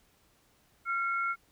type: tone pair together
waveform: sine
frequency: 1375 / 2183 Hz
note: F6 / C#7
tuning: -27 / -27 cents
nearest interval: minor sixth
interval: 800 cents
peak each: -29 / -35 dBFS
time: 0.85-1.36 s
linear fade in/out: 50 ms
effects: pink hiss -67 dBFS RMS until 1.51 s